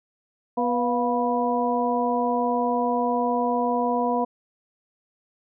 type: harmonic tone with a mistuned harmonic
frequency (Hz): 244.8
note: B3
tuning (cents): -15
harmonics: 1 / 2 / 3 / 4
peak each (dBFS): -26 / -26 / -26 / -26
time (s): 0.57-4.25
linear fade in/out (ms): 10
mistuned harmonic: 3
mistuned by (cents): -63
effects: none